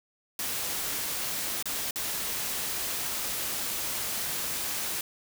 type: noise with dropouts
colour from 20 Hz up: white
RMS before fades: -32 dBFS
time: 0.39-5.01 s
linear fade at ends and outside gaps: 2 ms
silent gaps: 1.626-1.656 / 1.909-1.958 s
effects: none